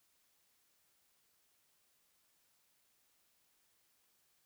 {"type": "silence", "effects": ["white hiss -75 dBFS RMS until 4.45 s"]}